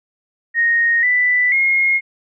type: tone with pitch steps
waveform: sine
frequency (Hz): 1863 / 1984 / 2149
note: A#6 / B6 / C7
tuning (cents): -2 / +7 / +46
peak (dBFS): -12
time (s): 0.54-2.01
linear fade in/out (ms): 50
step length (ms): 490
effects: none